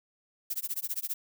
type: noise with tremolo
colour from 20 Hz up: violet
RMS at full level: -31 dBFS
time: 0.5-1.14 s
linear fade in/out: 5 ms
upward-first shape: sine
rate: 15 Hz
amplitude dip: 100%
effects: none